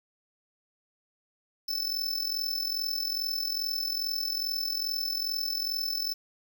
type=tone with amplitude modulation; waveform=square; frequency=5274 Hz; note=E8; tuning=in tune; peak=-26 dBFS; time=1.68-6.14 s; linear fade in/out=10 ms; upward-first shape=sine; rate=42.4 Hz; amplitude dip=70%; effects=9-bit